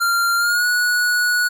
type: tone with pitch glide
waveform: square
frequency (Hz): 1387 to 1464.4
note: F6 to F#6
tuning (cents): -12 to -18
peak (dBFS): -16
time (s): 0-1.49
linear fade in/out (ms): 20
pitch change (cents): +94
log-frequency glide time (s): 0.37-0.66
effects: none

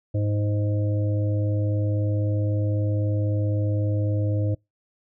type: harmonic tone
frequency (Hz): 103.83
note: G#2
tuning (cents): 0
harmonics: 1 / 3 / 5 / 6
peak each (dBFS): -21 / -31 / -33 / -38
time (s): 0.14-4.55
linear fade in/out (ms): 10
effects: noise-tail reverb RT60 0.2 s tail -26 dB re dry

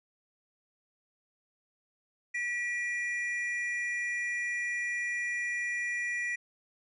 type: tone pair together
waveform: triangle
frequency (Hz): 1939.4 / 2395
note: B6 / D7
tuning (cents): -32 / +33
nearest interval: major third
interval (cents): 365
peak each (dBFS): -30 / -35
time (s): 2.34-6.36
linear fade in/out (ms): 10
effects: resampled to 24000 Hz

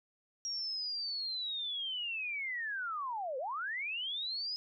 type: linear two-way sweep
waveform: sine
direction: down then up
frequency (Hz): 5650 to 493.9 to 5100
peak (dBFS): -35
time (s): 0.45-4.56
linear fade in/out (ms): 0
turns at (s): 3.38
effects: none

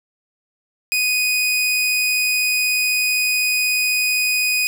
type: tone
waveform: sawtooth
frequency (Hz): 2489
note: D#7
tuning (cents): 0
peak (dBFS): -13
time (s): 0.92-4.67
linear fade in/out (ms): 0
effects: none

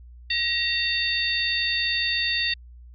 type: harmonic tone with a mistuned harmonic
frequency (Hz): 909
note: A#5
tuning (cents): -44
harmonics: 2 / 3 / 4 / 5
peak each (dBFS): -27 / -27 / -27 / -27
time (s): 0.3-2.54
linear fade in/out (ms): 5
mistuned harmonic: 2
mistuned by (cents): +72
effects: added 60 Hz sine -42 dBFS peak until 2.94 s + MP3 96 kbps

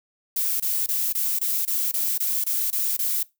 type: noise bursts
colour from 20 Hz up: violet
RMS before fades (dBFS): -24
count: 11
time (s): 0.36-3.23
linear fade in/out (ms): 5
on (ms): 240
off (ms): 23
effects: noise-tail reverb RT60 0.2 s tail -20 dB re dry

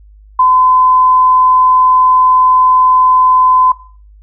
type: tone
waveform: sine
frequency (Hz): 1019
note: C6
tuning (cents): -46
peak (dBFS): -5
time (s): 0.39-3.72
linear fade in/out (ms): 5
effects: noise-tail reverb RT60 0.4 s tail -17 dB re dry + added 51 Hz sine -37 dBFS peak until 4.22 s

